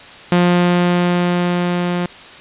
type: tone with level ramp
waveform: sawtooth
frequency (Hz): 176.5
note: F3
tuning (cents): +19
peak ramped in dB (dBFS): -6 to -13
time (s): 0.32-2.06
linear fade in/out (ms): 2
effects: white hiss -37 dBFS RMS until 2.4 s + resampled to 8000 Hz